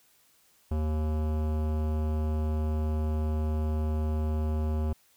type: tone with hard clipping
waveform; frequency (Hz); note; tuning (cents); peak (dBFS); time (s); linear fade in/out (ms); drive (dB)
sine; 77.3; D#2; -11; -28; 0.71-4.93; 5; 18
effects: white hiss -64 dBFS RMS until 5.16 s